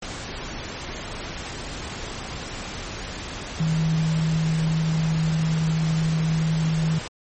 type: tone in noise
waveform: sine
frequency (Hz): 160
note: D#3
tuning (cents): +49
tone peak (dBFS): -19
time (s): 3.6-6.99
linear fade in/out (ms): 5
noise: pink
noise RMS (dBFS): -33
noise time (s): 0.02-7.08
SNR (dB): +11
effects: MP3 32 kbps